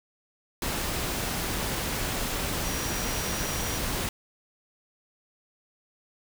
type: tone in noise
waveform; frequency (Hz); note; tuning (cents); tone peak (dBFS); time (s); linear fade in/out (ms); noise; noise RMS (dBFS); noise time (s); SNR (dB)
sine; 5770; F#8; -44; -38; 2.65-3.78; 2; pink; -30; 0.62-4.09; -11
effects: none